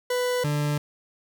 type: tone pair in turn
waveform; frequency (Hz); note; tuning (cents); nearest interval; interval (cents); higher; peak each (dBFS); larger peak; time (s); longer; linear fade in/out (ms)
40% pulse; 495.9 / 147.43; B4 / D3; +7 / +7; octave + major sixth; 2100; first; -22; neither; 0.1-0.44 / 0.44-0.78; neither; 5
effects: none